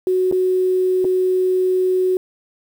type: tone with dropouts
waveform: sine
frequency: 370 Hz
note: F#4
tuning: in tune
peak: -14 dBFS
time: 0.07-2.17 s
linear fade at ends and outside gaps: 1 ms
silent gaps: 0.314-0.324 / 1.045-1.05 s
effects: 7-bit